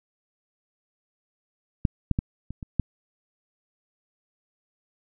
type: clicks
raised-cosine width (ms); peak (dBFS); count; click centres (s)
5; -7 / -8 / -11 / -22 / -23 / -9; 6; 1.852 / 2.113 / 2.189 / 2.506 / 2.628 / 2.797
effects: none